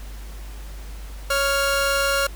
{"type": "tone pair together", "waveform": "sawtooth", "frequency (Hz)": [554.4, 1397], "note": ["C#5", "F6"], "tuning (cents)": [0, 0], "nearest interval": "octave + major third", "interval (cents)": 1600, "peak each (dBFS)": -18, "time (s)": [1.3, 2.27], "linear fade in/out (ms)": 5, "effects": ["added 50 Hz sine -33 dBFS peak until 2.35 s", "pink hiss -45 dBFS RMS until 2.35 s"]}